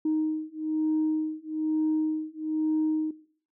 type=beating tone pair; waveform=sine; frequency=311.1 / 312.2 Hz; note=D#4 / D#4; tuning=0 / +6 cents; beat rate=1.1 Hz; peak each=-28 / -27 dBFS; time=0.05-3.11 s; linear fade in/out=5 ms; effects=noise-tail reverb RT60 0.5 s tail -17 dB re dry + tanh soft clip ceiling -19 dBFS